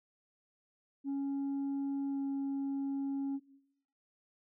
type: tone with pitch glide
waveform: sine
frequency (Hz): 277.2 to 275.4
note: C#4 to C#4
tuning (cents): 0 to -11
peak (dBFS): -30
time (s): 1.04-3.4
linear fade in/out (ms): 50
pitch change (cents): -11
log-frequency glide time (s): 2.09-2.18
effects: noise-tail reverb RT60 0.7 s tail -17 dB re dry + tanh soft clip ceiling -32 dBFS